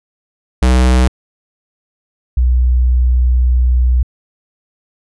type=tone pair in turn; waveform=square / sine; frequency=63 / 61.95 Hz; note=B1 / B1; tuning=+35 / +6 cents; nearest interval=unison; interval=29 cents; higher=first; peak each=-8 dBFS; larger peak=neither; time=0.62-1.08 / 2.37-4.03 s; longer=second; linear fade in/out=5 ms; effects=resampled to 24000 Hz